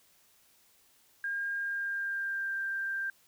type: tone with pitch glide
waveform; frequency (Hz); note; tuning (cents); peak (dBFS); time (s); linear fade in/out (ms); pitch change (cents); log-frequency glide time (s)
sine; 1613 to 1581.6; G6 to G6; +49 to +15; -31; 1.24-3.1; 2; -34; 1.56-2.56
effects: white hiss -65 dBFS RMS until 3.27 s